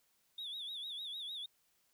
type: tone with vibrato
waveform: sine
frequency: 3584 Hz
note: A7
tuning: 31 cents sharp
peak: -39 dBFS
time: 0.38-1.46 s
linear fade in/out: 5 ms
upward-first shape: sine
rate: 6.6 Hz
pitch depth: 120 cents each way
effects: tanh soft clip ceiling -39 dBFS + white hiss -75 dBFS RMS until 1.93 s